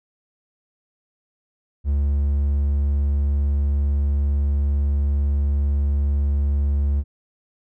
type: tone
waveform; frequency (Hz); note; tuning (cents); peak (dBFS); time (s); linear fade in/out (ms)
triangle; 71.1; C#2; +45; -15; 1.84-7.04; 50
effects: none